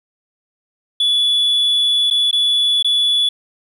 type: tone with dropouts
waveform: sine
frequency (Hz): 3429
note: A7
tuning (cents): -45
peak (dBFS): -10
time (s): 1-3.29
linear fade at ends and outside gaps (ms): 5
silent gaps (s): 2.102-2.109 / 2.312-2.328 / 2.827-2.845
effects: tanh soft clip ceiling -11 dBFS + 8-bit